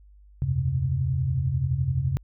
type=tone cluster; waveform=sine; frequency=79.5 / 91.7 / 121.8 / 133.3 Hz; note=D#2 / F#2 / B2 / C3; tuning=+38 / -15 / -24 / +33 cents; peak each=-31 / -29 / -32 / -24 dBFS; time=0.42-2.17 s; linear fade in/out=0 ms; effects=added 50 Hz sine -49 dBFS peak until 2.23 s

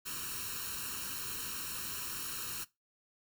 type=noise with comb filter; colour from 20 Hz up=white; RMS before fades=-40 dBFS; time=0.05-2.65 s; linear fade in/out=20 ms; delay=0.72 ms; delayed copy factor=+0.85; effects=noise-tail reverb RT60 0.2 s tail -19 dB re dry

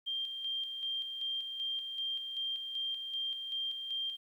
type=tone with tremolo; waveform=sine; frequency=3181 Hz; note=G7; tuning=25 cents sharp; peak=-33 dBFS; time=0.06-4.17 s; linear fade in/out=20 ms; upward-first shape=square; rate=2.6 Hz; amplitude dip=45%; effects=11-bit

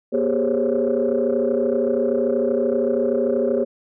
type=tone cluster; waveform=sine; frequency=240.8 / 390 / 418 / 525 / 558 Hz; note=B3 / G4 / G#4 / C5 / C#5; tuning=-44 / -9 / +11 / +6 / +11 cents; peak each=-23 dBFS; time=0.12-3.65 s; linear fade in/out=20 ms; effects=tanh soft clip ceiling -10 dBFS

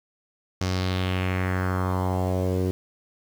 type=tone with low-pass filter sweep; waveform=sawtooth; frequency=92.5 Hz; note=F#2; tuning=in tune; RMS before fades=-25 dBFS; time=0.61-2.71 s; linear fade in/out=0 ms; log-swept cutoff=5900 to 390 Hz; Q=2.8; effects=7-bit

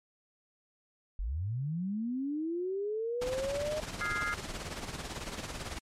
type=linear sweep; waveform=sine; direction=up; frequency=39.96 to 622.3 Hz; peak=-31 dBFS; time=1.19-3.8 s; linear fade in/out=0 ms
type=noise with tremolo; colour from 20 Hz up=pink; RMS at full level=-37 dBFS; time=3.21-5.79 s; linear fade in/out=10 ms; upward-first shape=sine; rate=18 Hz; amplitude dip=60%
type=chord; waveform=sine; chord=F minor seventh; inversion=third; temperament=equal; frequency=1244.5 / 1396.9 / 1661.2 / 2093 Hz; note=Eb6 / F6 / Ab6 / C7; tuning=0 / 0 / 0 / 0 cents; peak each=-38 / -35 / -37 / -37 dBFS; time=4.01-4.34 s; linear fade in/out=0 ms
effects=low-pass 8000 Hz 12 dB/octave + MP3 64 kbps

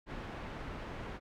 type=low-pass noise; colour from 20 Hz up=pink; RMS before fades=-43 dBFS; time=0.06-1.2 s; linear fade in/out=50 ms; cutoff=2100 Hz; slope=12 dB/octave; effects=none

